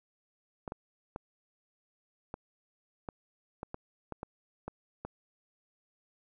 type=clicks; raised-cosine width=1 ms; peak=-24 dBFS; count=11; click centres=0.678 / 0.721 / 1.161 / 2.341 / 3.088 / 3.631 / 3.744 / 4.123 / 4.231 / 4.68 / 5.05 s; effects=none